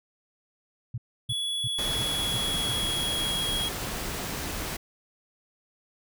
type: tone bursts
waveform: sine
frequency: 119.6 Hz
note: A#2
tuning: 45 cents sharp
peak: -29 dBFS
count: 6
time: 0.94-2.724 s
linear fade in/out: 5 ms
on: 39 ms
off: 310 ms
type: tone with pitch glide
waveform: square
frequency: 3386 to 3303 Hz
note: G#7 to G#7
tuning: +33 to -10 cents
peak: -28 dBFS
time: 1.29-3.69 s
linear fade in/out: 10 ms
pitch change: -43 cents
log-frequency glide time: 1.57-3.56 s
type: noise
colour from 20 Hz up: pink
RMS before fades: -33 dBFS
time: 1.78-4.77 s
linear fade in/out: 10 ms
effects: none